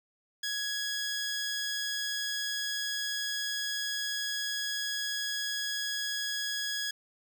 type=tone; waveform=15% pulse; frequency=1669 Hz; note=G#6; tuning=8 cents sharp; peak=-25 dBFS; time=0.43-6.91 s; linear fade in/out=5 ms; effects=none